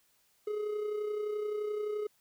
triangle tone with amplitude modulation, 421 Hz, G#4, 24 cents sharp, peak -28 dBFS, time 0.47-2.07 s, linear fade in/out 5 ms, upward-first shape sine, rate 31.6 Hz, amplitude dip 45%, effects white hiss -70 dBFS RMS until 2.2 s

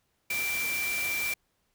sine tone in noise, 2349 Hz, D7, in tune, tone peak -29 dBFS, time 0.3-1.34 s, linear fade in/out 5 ms, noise white, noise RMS -35 dBFS, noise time 0.3-1.34 s, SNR +3 dB, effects pink hiss -74 dBFS RMS until 1.74 s

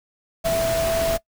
sine tone in noise, 661 Hz, E5, 5 cents sharp, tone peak -19 dBFS, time 0.44-1.18 s, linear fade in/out 20 ms, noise pink, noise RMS -27 dBFS, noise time 0.44-1.18 s, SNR +5 dB, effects noise-tail reverb RT60 0.1 s tail -21 dB re dry

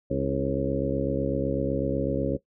harmonic tone with a mistuned harmonic, 68 Hz, C#2, 33 cents flat, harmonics 1 / 2 / 3 / 4 / 5 / 6 / 7 / 8, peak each -35 / -31 / -34 / -30 / -34 / -34 / -33 / -29 dBFS, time 0.1-2.37 s, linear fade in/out 10 ms, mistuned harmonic 5, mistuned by -58 cents, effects noise-tail reverb RT60 0.1 s tail -17 dB re dry

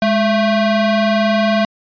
45% pulse ring-modulated tone, 440 Hz, A4, in tune, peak -9 dBFS, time 0.02-1.65 s, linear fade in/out 2 ms, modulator 231 Hz, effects resampled to 11025 Hz

